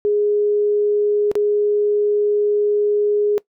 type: tone with dropouts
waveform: sine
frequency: 415.1 Hz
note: G#4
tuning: 1 cent flat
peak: -14 dBFS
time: 0.05-3.38 s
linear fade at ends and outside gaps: 0 ms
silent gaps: 1.315-1.354 s
effects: noise-tail reverb RT60 0.1 s tail -21 dB re dry